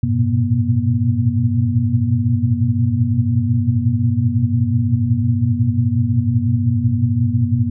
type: tone cluster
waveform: sine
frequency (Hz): 96.7 / 108.7 / 119.1 / 124.8 / 239.4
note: G2 / A2 / A#2 / B2 / A#3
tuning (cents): -23 / -21 / +38 / +19 / +46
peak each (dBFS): -20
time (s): 0.03-7.7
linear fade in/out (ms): 5
effects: none